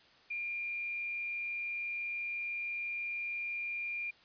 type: tone with frequency modulation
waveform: sine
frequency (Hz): 2400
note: D7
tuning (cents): +37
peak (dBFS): -35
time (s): 0.3-4.11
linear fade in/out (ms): 10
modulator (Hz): 126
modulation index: 0.27
effects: white hiss -62 dBFS RMS until 4.24 s + resampled to 11025 Hz